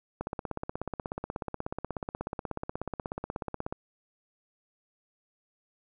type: click train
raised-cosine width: 1 ms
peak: -19 dBFS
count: 59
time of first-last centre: 0.21-3.725 s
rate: 16.5 Hz
effects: none